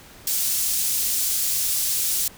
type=high-pass noise; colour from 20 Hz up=pink; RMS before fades=-23 dBFS; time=0.27-2.28 s; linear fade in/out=2 ms; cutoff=6700 Hz; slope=12 dB/octave; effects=pink hiss -46 dBFS RMS until 2.37 s